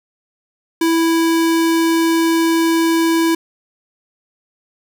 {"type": "tone", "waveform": "square", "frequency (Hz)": 329.6, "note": "E4", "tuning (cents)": 0, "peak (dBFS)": -13, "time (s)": [0.81, 3.35], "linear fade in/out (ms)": 5, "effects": ["9-bit"]}